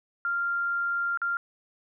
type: tone with dropouts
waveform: sine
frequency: 1392 Hz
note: F6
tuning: 6 cents flat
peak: -25 dBFS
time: 0.25-1.37 s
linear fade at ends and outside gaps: 1 ms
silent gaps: 1.174-1.217 s
effects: none